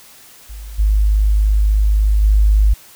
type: tone with level steps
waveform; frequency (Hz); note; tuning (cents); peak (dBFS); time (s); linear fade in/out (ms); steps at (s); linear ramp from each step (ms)
sine; 51.8; G#1; -4; -28 / -10 / -8; 0.49-2.74; 10; 0.78 / 2.22; 20
effects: white hiss -43 dBFS RMS until 2.95 s